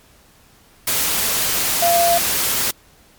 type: tone in noise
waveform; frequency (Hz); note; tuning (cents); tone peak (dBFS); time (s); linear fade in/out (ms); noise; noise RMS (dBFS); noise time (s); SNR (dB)
sine; 688; F5; -26; -13; 1.82-2.18; 5; white; -19; 0.87-2.71; +3
effects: pink hiss -51 dBFS RMS until 3.18 s + MP3 96 kbps